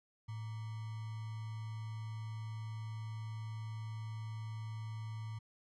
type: tone with sample-and-hold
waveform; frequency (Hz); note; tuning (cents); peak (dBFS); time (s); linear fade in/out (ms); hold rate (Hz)
sine; 110; A2; 0; -40; 0.28-5.39; 10; 1050
effects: low-pass 6000 Hz 12 dB/octave